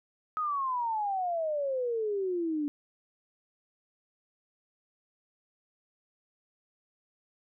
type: exponential sweep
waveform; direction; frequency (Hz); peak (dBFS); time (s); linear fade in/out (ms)
sine; down; 1274 to 286.7; -28; 0.37-2.68; 0
effects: none